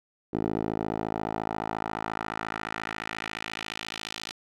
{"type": "tone with band-pass filter sweep", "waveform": "10% pulse", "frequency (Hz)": 54.3, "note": "A1", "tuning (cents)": -22, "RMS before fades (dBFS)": -33, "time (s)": [0.33, 4.32], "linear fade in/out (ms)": 10, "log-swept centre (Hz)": [390, 4000], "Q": 1.4, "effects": []}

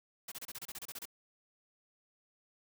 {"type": "noise bursts", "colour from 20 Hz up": "white", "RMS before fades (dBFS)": -44, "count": 12, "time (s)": [0.28, 1.055], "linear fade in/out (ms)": 5, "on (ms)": 38, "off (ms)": 29, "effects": []}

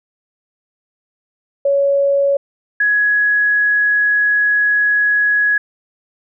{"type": "tone pair in turn", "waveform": "sine", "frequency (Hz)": [559, 1675.1], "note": ["C#5", "G#6"], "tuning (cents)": [14, 14], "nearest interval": "octave + perfect fifth", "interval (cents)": 1900, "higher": "second", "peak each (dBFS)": -11, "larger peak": "neither", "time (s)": [[1.65, 2.37], [2.8, 5.58]], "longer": "second", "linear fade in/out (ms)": 5, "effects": []}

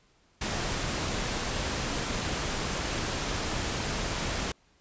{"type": "noise", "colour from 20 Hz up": "pink", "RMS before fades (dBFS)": -31, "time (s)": [0.41, 4.52], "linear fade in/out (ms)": 5, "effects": ["pink hiss -65 dBFS RMS until 4.8 s", "resampled to 16000 Hz"]}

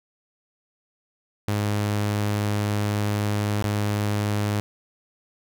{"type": "tone with dropouts", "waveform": "sawtooth", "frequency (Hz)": 103.8, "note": "G#2", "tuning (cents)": 0, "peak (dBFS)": -18, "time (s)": [1.48, 4.6], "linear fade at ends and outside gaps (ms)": 0, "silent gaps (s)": [3.624, 3.642], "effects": []}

